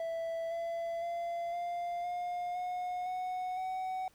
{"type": "tone with pitch steps", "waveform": "triangle", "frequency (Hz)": [661, 672.9, 685.1, 697.5, 710.1, 722.9, 736, 749.3], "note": ["E5", "E5", "F5", "F5", "F5", "F#5", "F#5", "F#5"], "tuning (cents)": [5, 35, -33, -2, 29, -40, -9, 22], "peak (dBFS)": -32, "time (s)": [0, 4.08], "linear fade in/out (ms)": 2, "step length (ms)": 510, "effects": ["pink hiss -66 dBFS RMS until 4.14 s"]}